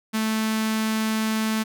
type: tone with notch filter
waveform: sawtooth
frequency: 219.3 Hz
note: A3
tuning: 6 cents flat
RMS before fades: -24 dBFS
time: 0.13-1.64 s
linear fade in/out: 20 ms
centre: 520 Hz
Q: 0.79
effects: none